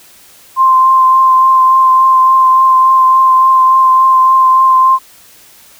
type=tone with vibrato; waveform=sine; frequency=1046.5 Hz; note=C6; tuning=in tune; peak=-4 dBFS; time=0.56-4.99 s; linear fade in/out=50 ms; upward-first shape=triangle; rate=3.5 Hz; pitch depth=15 cents each way; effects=white hiss -41 dBFS RMS until 5.79 s